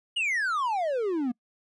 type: exponential sweep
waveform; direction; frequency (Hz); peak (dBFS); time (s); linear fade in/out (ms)
triangle; down; 2960 to 233.1; -23; 0.16-1.32; 10
effects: noise-tail reverb RT60 0.1 s tail -25 dB re dry + resampled to 24000 Hz